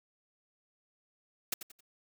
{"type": "noise with echo", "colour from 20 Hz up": "white", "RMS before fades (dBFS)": -32, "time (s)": [1.52, 1.54], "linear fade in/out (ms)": 5, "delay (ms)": 89, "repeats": 3, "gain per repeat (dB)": -10, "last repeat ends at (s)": 1.807, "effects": []}